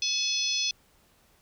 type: harmonic tone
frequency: 857 Hz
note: A5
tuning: 46 cents flat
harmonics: 3 / 4 / 5 / 6 / 7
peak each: -33 / -31 / -33 / -31 / -32 dBFS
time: 0.02-0.71 s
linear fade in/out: 2 ms
effects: pink hiss -63 dBFS RMS until 1.41 s